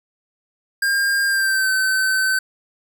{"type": "tone with pitch glide", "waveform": "square", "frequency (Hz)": [1606, 1532.6], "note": ["G6", "G6"], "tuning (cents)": [41, -40], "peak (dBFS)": -17, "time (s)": [0.82, 2.39], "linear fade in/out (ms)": 5, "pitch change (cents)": -81, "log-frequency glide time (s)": [1.26, 1.7], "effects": []}